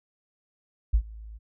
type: tone with ADSR envelope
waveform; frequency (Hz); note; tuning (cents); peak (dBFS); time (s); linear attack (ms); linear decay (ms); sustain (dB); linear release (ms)
sine; 54.2; A1; -25; -15; 0.93-1.39; 14; 74; -24; 27
effects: none